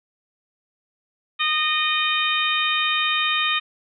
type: harmonic tone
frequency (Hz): 615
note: D#5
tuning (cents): -20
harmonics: 2 / 3 / 4 / 5 / 6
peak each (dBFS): -25 / -27 / -24 / -26 / -25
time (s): 1.39-3.6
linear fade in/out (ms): 20
effects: none